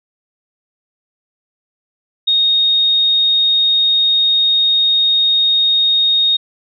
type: tone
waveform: sine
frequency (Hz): 3720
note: A#7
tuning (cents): -4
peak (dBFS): -10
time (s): 2.27-6.37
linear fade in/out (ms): 10
effects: none